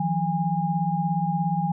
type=tone cluster; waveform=sine; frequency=160.9 / 177.9 / 816 Hz; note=E3 / F3 / G#5; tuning=-42 / +32 / -31 cents; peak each=-26 dBFS; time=0-1.72 s; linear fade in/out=5 ms; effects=none